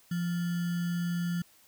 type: tone with sample-and-hold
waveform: sine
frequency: 173.3 Hz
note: F3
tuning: 13 cents flat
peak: -28 dBFS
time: 0.11-1.42 s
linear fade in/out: 5 ms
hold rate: 1575 Hz
effects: white hiss -61 dBFS RMS until 1.67 s